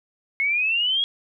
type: exponential sweep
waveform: sine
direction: up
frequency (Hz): 2170 to 3337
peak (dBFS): -19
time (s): 0.4-1.04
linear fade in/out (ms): 0
effects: none